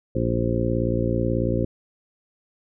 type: harmonic tone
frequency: 58.27 Hz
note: A#1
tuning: in tune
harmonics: 1 / 2 / 3 / 4 / 5 / 6 / 7 / 9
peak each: -29 / -25 / -31 / -28 / -30 / -28 / -31 / -28 dBFS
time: 0.15-1.65 s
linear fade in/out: 5 ms
effects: none